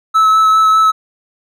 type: tone with vibrato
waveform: triangle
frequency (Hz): 1300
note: E6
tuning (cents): -24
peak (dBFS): -5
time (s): 0.14-0.92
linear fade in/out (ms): 20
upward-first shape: sine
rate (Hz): 5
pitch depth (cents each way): 13
effects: none